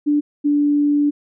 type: tone pair in turn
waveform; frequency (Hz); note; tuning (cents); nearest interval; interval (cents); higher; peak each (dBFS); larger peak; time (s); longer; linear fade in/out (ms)
sine; 293.7 / 291.3; D4 / D4; 0 / -14; unison; 14; first; -13; neither; 0.06-0.21 / 0.44-1.11; second; 20
effects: none